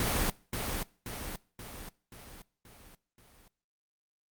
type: noise with echo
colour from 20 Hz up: pink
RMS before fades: -29 dBFS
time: 0-0.3 s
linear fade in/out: 2 ms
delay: 530 ms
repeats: 6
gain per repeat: -5 dB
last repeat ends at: 3.48 s
effects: noise-tail reverb RT60 0.5 s tail -23 dB re dry + Opus 32 kbps